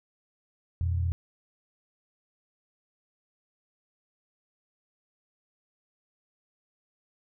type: tone pair together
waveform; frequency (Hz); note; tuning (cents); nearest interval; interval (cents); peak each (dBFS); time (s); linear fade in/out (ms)
sine; 85.84 / 121.4; F2 / B2; -29 / -29; tritone; 600; -25 / -34; 0.81-1.12; 0
effects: none